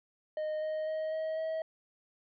triangle tone with pitch steps, 617 / 622.7 / 628.5 / 634.3 / 640.2 Hz, D#5 / D#5 / D#5 / D#5 / D#5, -15 / +1 / +17 / +33 / +49 cents, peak -30 dBFS, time 0.37-1.62 s, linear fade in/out 2 ms, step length 250 ms, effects resampled to 11025 Hz

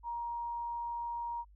sine tone, 943 Hz, A#5, 20 cents sharp, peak -35 dBFS, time 0.03-1.45 s, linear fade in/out 50 ms, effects added 50 Hz sine -56 dBFS peak until 1.55 s

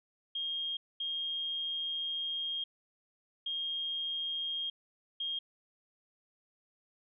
sine tone bursts at uneven times, 3233 Hz, G#7, 47 cents flat, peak -33 dBFS, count 4, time 0.35-0.77 / 1-2.64 / 3.46-4.7 / 5.2-5.39 s, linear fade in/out 5 ms, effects none

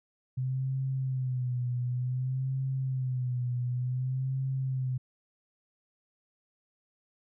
sine tone with vibrato, 128 Hz, C3, 38 cents flat, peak -28 dBFS, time 0.37-4.98 s, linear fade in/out 10 ms, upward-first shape sine, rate 0.55 Hz, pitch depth 68 cents each way, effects none

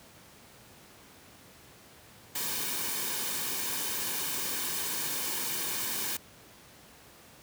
white noise with comb filter, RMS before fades -33 dBFS, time 2.35-6.17 s, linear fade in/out 5 ms, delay 1.5 ms, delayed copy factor -0.55, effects pink hiss -54 dBFS RMS until 7.42 s + high-pass 80 Hz 12 dB/octave

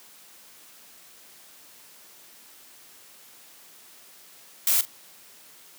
blue noise with echo, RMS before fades -21 dBFS, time 4.67-4.81 s, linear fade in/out 2 ms, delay 42 ms, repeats 1, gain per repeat -15 dB, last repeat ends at 4.852 s, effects white hiss -51 dBFS RMS until 5.78 s + high-pass 150 Hz 12 dB/octave

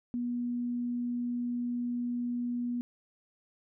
sine tone, 242.2 Hz, B3, 34 cents flat, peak -30 dBFS, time 0.14-2.81 s, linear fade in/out 0 ms, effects none

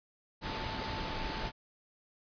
sine tone in noise, 882 Hz, A5, 4 cents sharp, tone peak -43 dBFS, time 0.41-1.52 s, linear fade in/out 50 ms, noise pink, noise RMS -37 dBFS, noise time 0.41-1.52 s, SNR -9 dB, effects resampled to 11025 Hz

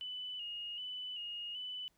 sine tone with vibrato, 2926 Hz, F#7, 20 cents flat, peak -40 dBFS, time 0.01-1.88 s, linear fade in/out 0 ms, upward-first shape square, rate 1.3 Hz, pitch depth 39 cents each way, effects pink hiss -75 dBFS RMS until 1.97 s

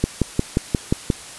click train, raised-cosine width 3 ms, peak -3 dBFS, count 7, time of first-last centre 0.04-1.102 s, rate 5.65 Hz, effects white hiss -37 dBFS RMS until 1.38 s + resampled to 24000 Hz

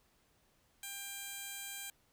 15% pulse tone with band-pass filter, 796 Hz, G5, 26 cents sharp, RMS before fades -45 dBFS, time 0.83-1.9 s, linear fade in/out 2 ms, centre 11000 Hz, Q 0.66, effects pink hiss -72 dBFS RMS until 2.12 s

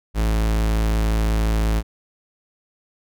45% pulse tone, 54.3 Hz, A1, 22 cents flat, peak -17 dBFS, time 0.14-1.83 s, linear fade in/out 50 ms, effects none

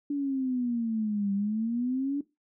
sine exponential two-way sweep, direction down then up, 290 to 196.7 to 290 Hz, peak -26 dBFS, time 0.1-2.21 s, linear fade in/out 5 ms, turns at 1.33 s, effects noise-tail reverb RT60 0.2 s tail -17 dB re dry

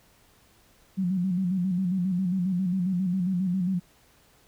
sine tone with vibrato, 183.5 Hz, F#3, 14 cents flat, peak -23 dBFS, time 0.97-3.8 s, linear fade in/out 20 ms, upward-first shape square, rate 7.4 Hz, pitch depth 69 cents each way, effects pink hiss -60 dBFS RMS until 4.47 s

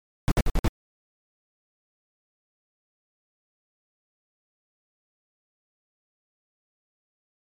brown noise bursts, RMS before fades -19 dBFS, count 5, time 0.28-0.68 s, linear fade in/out 0 ms, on 36 ms, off 55 ms, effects MP3 96 kbps

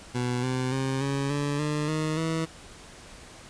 20% pulse tone with pitch steps, 123.47 / 128.34 / 133.41 / 138.67 / 144.14 / 149.83 / 155.74 / 161.89 Hz, B2 / C3 / C3 / C#3 / D3 / D3 / D#3 / E3, 0 / -33 / +34 / +1 / -32 / +35 / +2 / -31 cents, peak -21 dBFS, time 0.14-2.46 s, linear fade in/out 20 ms, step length 290 ms, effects pink hiss -47 dBFS RMS until 3.49 s + resampled to 22050 Hz

